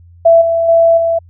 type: tone with level steps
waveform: sine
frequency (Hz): 666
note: E5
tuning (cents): +18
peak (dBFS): -3 / -10 / -5 / -10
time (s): 0.25-1.19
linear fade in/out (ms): 10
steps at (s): 0.41 / 0.68 / 0.97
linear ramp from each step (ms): 10
effects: added 86 Hz sine -38 dBFS peak until 1.29 s